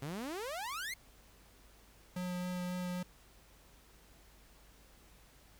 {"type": "exponential sweep", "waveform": "sawtooth", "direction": "up", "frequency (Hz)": [130.81, 2186], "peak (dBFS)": -35, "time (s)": [0.02, 0.94], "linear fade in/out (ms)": 5}
{"type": "tone with vibrato", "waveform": "square", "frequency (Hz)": 180, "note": "F#3", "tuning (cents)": -47, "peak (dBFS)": -37, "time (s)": [2.16, 3.03], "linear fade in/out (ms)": 5, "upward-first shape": "sine", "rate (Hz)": 3.7, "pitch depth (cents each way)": 10}
{"effects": ["added 50 Hz sine -63 dBFS peak until 5.59 s", "pink hiss -63 dBFS RMS until 5.59 s"]}